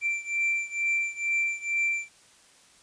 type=beating tone pair; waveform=triangle; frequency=2349 / 2351.2 Hz; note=D7 / D7; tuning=0 / +1 cents; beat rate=2.2 Hz; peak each=-26 / -28 dBFS; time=0.01-2.09 s; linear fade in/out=50 ms; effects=white hiss -57 dBFS RMS until 2.82 s + resampled to 22050 Hz